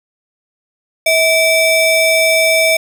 square ring-modulated tone, 1480 Hz, F#6, in tune, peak -7 dBFS, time 1.06-2.77 s, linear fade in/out 5 ms, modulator 834 Hz, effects none

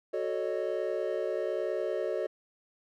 triangle chord, D# half-diminished seventh, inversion first, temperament equal with one note detuned, 370 / 440 / 554.4 / 615.5 Hz, F#4 / A4 / C#5 / D#5, 0 / 0 / 0 / -19 cents, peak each -33 dBFS, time 0.13-2.27 s, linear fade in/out 10 ms, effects none

